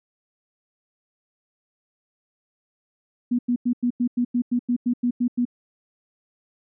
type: tone bursts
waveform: sine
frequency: 243.3 Hz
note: B3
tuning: 26 cents flat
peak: -18 dBFS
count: 13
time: 3.31-5.453 s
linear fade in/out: 10 ms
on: 79 ms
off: 93 ms
effects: none